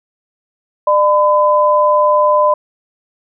sine tone pair together, 599.9 / 1010 Hz, D5 / B5, +37 / +39 cents, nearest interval major sixth, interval 902 cents, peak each -11 dBFS, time 0.87-2.54 s, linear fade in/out 5 ms, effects none

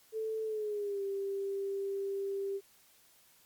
sine tone with pitch glide, 440 to 394.3 Hz, A4 to G4, 0 to +10 cents, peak -33 dBFS, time 0.12-2.61 s, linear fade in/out 50 ms, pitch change -190 cents, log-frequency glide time 0.44-1.03 s, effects white hiss -64 dBFS RMS until 3.45 s + Opus 48 kbps

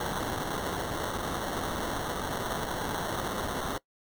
white noise with sample-and-hold, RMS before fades -33 dBFS, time 0-3.78 s, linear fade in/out 5 ms, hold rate 2450 Hz, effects noise-tail reverb RT60 0.1 s tail -21 dB re dry

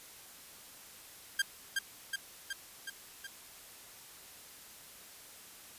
sawtooth tone with echo, 1598 Hz, G6, 33 cents sharp, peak -23 dBFS, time 1.39-1.42 s, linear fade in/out 5 ms, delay 370 ms, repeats 5, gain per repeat -3 dB, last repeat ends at 3.27 s, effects white hiss -53 dBFS RMS until 5.78 s + resampled to 32000 Hz

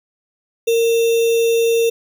sine tone with sample-and-hold, 461.1 Hz, A#4, 19 cents flat, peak -12 dBFS, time 0.67-1.9 s, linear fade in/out 10 ms, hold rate 3150 Hz, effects none

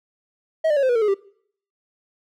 triangle tone with pitch steps, 639 / 596.2 / 556.3 / 519 / 484.3 / 451.8 / 421.6 / 393.4 Hz, D#5 / D5 / C#5 / C5 / B4 / A4 / G#4 / G4, +46 / +26 / +6 / -14 / -34 / +46 / +26 / +6 cents, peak -14 dBFS, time 0.64-1.144 s, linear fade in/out 10 ms, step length 63 ms, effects noise-tail reverb RT60 0.6 s tail -22 dB re dry

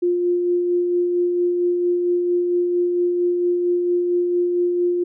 sine tone with tremolo, 352.5 Hz, F4, 16 cents sharp, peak -15 dBFS, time 0.02-5.04 s, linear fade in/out 10 ms, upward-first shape sine, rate 4.4 Hz, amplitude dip 30%, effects none

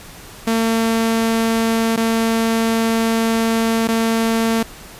sawtooth tone with dropouts, 226.5 Hz, A#3, 50 cents flat, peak -11 dBFS, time 0.47-4.63 s, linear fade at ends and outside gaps 5 ms, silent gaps 1.963-1.973 / 3.875-3.885 s, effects pink hiss -38 dBFS RMS until 4.99 s + resampled to 32000 Hz

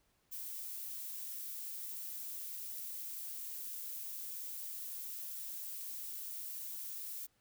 violet noise, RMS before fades -44 dBFS, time 0.31-7.27 s, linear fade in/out 20 ms, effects pink hiss -75 dBFS RMS until 7.4 s

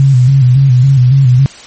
sine tone with vibrato, 130.81 Hz, C3, in tune, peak -3 dBFS, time 0-1.46 s, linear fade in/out 0 ms, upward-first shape square, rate 3.6 Hz, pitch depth 78 cents each way, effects white hiss -33 dBFS RMS until 1.66 s + MP3 32 kbps

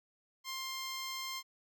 10% pulse tone, 1056 Hz, C6, 16 cents sharp, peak -30 dBFS, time 0.44-1.43 s, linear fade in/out 50 ms, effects none

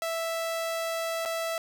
sawtooth tone with dropouts, 659.3 Hz, E5, in tune, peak -25 dBFS, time 0.02-1.58 s, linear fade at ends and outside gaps 1 ms, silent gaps 1.252-1.257 s, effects none

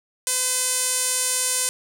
sawtooth tone with band-pass filter, 508 Hz, B4, 49 cents sharp, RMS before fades -23 dBFS, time 0.27-1.69 s, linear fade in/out 0 ms, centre 8700 Hz, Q 2.3, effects none

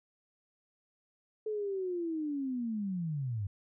sine linear sweep, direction down, 436.4 to 94 Hz, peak -32 dBFS, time 1.46-3.47 s, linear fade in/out 5 ms, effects none

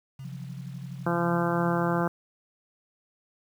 sine tone with vibrato, 134 Hz, C3, 42 cents sharp, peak -37 dBFS, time 0.19-2.02 s, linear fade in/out 5 ms, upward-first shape sine, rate 12 Hz, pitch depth 11 cents each way
sine tone with tremolo, 174.61 Hz, F3, in tune, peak -36 dBFS, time 0.24-1.81 s, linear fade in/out 10 ms, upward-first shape sine, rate 12 Hz, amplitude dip 80%
harmonic tone, 171.6 Hz, F3, 30 cents flat, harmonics 1 / 2 / 3 / 4 / 5 / 6 / 7 / 8 / 9, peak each -27 / -30 / -32 / -33 / -34 / -35 / -35 / -36 / -37 dBFS, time 1.06-2.08 s, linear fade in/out 5 ms
effects 9-bit

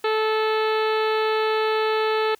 harmonic tone, 436 Hz, A4, 16 cents flat, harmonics 1 / 2 / 3 / 4 / 5 / 6 / 7 / 8 / 9 / 10, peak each -21 / -27 / -28 / -32 / -36 / -34 / -38 / -38 / -38 / -41 dBFS, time 0.04-2.35 s, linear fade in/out 5 ms, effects white hiss -57 dBFS RMS until 2.39 s

